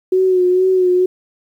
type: tone with vibrato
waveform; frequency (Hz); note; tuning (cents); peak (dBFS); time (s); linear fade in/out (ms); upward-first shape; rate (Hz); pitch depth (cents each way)
sine; 368.4; F#4; -7; -10; 0.12-1.06; 5; sine; 2.2; 37
effects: 8-bit